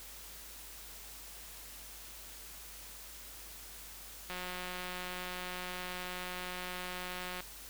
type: click train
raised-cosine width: 0.3 ms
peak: -25 dBFS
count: 563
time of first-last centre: 4.3-7.405 s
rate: 181 Hz
effects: added 50 Hz sine -56 dBFS peak until 7.69 s + white hiss -50 dBFS RMS until 7.69 s